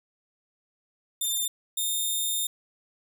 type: tone pair in turn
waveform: 10% pulse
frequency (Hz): 3596 / 3638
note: A7 / A#7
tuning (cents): +37 / -43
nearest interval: unison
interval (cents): 20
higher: second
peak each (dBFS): -18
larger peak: neither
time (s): 1.21-1.48 / 1.77-2.47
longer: second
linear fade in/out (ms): 5
effects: none

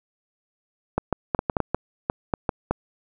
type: clicks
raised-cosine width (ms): 1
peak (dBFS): -7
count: 12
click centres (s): 0.98 / 1.127 / 1.348 / 1.391 / 1.498 / 1.568 / 1.603 / 1.746 / 2.099 / 2.338 / 2.492 / 2.71
effects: none

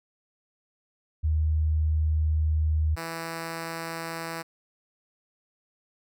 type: tone pair in turn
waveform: sine / 5% pulse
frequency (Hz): 77.78 / 164.81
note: D#2 / E3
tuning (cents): 0 / 0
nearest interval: octave + minor second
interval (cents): 1300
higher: second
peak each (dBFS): -21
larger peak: neither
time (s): 1.23-2.96 / 2.96-4.43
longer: first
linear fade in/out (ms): 20
effects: none

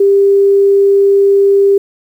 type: tone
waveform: sine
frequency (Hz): 397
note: G4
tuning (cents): +22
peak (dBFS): -5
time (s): 0-1.78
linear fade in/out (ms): 5
effects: 7-bit

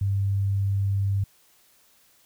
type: tone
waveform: sine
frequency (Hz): 98.8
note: G2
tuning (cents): +14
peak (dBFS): -21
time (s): 0.01-1.24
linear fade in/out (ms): 5
effects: white hiss -60 dBFS RMS until 2.25 s

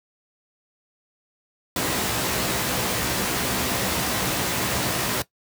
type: noise with comb filter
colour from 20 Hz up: pink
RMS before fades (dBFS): -24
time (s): 1.76-5.22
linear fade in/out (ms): 2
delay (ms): 16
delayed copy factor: +0.55
effects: noise-tail reverb RT60 0.1 s tail -17 dB re dry + high-pass 100 Hz 12 dB/octave

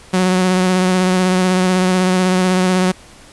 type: tone with vibrato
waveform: sawtooth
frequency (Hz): 184.2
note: F#3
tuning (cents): -7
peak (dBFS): -8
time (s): 0.13-2.92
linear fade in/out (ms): 10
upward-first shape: sine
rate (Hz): 16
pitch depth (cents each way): 23
effects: pink hiss -42 dBFS RMS until 3.32 s + resampled to 24000 Hz

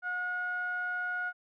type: tone with low-pass filter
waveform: sawtooth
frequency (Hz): 723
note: F#5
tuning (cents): -40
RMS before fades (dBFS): -34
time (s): 0.02-1.33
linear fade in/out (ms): 50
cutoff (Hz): 1500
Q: 9
effects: none

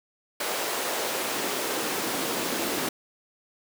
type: noise with high-pass filter sweep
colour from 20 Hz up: pink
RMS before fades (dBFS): -29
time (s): 0.4-2.89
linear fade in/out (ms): 5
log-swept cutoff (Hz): 490 to 260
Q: 1.4
effects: none

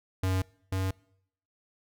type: tone pair in turn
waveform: square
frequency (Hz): 93.8 / 94.73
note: F#2 / F#2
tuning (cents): +24 / +41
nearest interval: unison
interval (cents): 17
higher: second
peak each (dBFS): -26 / -28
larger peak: first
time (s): 0.23-0.42 / 0.72-0.91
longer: neither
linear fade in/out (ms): 5
effects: noise-tail reverb RT60 0.7 s tail -24 dB re dry

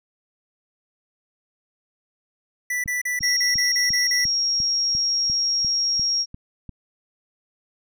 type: tone bursts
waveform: square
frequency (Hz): 1974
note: B6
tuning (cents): -1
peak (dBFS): -23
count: 9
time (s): 2.7-4.248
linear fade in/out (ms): 5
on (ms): 140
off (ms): 36
type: click train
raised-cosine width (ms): 5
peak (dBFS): -24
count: 12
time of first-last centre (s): 2.86-6.693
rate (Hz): 2.87
type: tone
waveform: sine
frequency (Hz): 5588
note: F8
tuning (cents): 0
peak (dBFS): -19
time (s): 3.2-6.26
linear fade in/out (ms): 50
effects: none

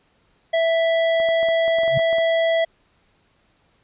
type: tone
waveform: square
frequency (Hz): 659.3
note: E5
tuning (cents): 0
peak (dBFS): -17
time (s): 0.53-2.65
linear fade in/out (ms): 10
type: clicks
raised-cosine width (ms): 1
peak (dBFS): -23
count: 11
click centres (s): 1.201 / 1.288 / 1.43 / 1.487 / 1.68 / 1.786 / 1.834 / 1.879 / 1.993 / 2.129 / 2.184
type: tone with exponential growth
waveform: sine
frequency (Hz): 136.1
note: C#3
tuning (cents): -31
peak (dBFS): -17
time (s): 1.87-1.98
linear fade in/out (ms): 5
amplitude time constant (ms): 23
effects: pink hiss -62 dBFS RMS until 3.83 s + resampled to 8000 Hz

